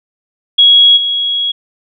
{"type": "tone with level steps", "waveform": "sine", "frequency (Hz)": 3322, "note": "G#7", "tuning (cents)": 0, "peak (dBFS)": [-3, -12], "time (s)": [0.58, 1.52], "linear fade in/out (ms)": 10, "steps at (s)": 0.96, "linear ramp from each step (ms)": 20, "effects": []}